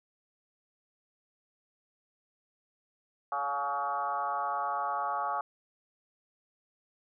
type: tone with frequency modulation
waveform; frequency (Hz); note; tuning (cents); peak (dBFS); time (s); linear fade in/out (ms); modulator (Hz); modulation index
sine; 987.8; B5; 0; -29; 3.32-5.41; 2; 140; 2.3
effects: none